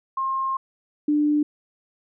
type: tone pair in turn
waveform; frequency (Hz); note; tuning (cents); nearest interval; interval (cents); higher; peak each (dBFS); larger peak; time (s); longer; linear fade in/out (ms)
sine; 1066 / 297.1; C6 / D4; +32 / +20; octave + minor seventh; 2212; first; -22 / -17; second; 0.17-0.57 / 1.08-1.43; first; 5
effects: none